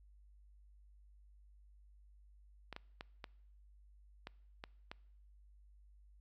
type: clicks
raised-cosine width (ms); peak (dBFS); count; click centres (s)
0.3; -29; 7; 2.727 / 2.764 / 3.009 / 3.242 / 4.271 / 4.639 / 4.915
effects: noise-tail reverb RT60 0.8 s tail -24 dB re dry + added 50 Hz sine -60 dBFS peak until 6.2 s